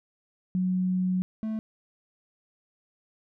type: tone pair in turn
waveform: sine / triangle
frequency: 184.1 / 218.9 Hz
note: F#3 / A3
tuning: -8 / -9 cents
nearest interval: minor third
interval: 299 cents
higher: second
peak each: -23 / -26 dBFS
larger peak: first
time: 0.55-1.22 / 1.43-1.59 s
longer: first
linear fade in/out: 0 ms
effects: none